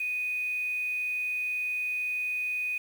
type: tone with quantisation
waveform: sine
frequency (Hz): 2489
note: D#7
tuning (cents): 0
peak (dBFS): -28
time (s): 0-2.78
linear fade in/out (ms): 5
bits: 8
effects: none